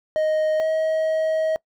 triangle tone pair in turn, 622.3 / 634.3 Hz, D#5 / D#5, 0 / +33 cents, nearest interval unison, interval 33 cents, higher second, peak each -16 / -17 dBFS, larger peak first, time 0.16-0.6 / 0.6-1.56 s, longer second, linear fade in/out 0 ms, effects noise-tail reverb RT60 0.1 s tail -23 dB re dry

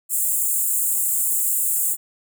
pink high-pass noise, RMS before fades -21 dBFS, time 0.09-1.97 s, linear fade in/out 50 ms, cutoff 7200 Hz, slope 96 dB/octave, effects none

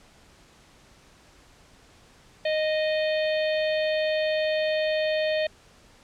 harmonic tone with a mistuned harmonic, 620 Hz, D#5, 6 cents flat, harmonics 1 / 3 / 4 / 5 / 6 / 7, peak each -23 / -33 / -35 / -37 / -39 / -40 dBFS, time 2.45-5.47 s, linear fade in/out 5 ms, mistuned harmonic 6, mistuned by -46 cents, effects pink hiss -55 dBFS RMS until 6.03 s + low-pass 8000 Hz 12 dB/octave

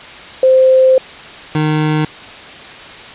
sine / 25% pulse tone pair in turn, 521 / 153.78 Hz, C5 / D#3, -7 / -20 cents, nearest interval octave + major sixth, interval 2113 cents, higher first, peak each -5 / -8 dBFS, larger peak first, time 0.43-0.98 / 1.55-2.05 s, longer first, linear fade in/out 2 ms, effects white hiss -32 dBFS RMS until 3.14 s + resampled to 8000 Hz

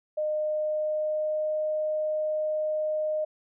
sine tone with pitch glide, 611 to 616 Hz, D#5 to D#5, -32 to -17 cents, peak -25 dBFS, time 0.17-3.25 s, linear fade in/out 10 ms, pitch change +15 cents, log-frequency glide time 0.3-1.57 s, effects none

